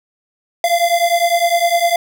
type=beating tone pair; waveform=square; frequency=683 / 692.9 Hz; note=F5 / F5; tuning=-39 / -14 cents; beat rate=9.9 Hz; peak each=-16 dBFS; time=0.64-1.96 s; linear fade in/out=2 ms; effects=none